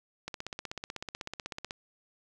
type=click train; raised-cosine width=0.2 ms; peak=-20 dBFS; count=24; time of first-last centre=0.28-1.709 s; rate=16.1 Hz; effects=none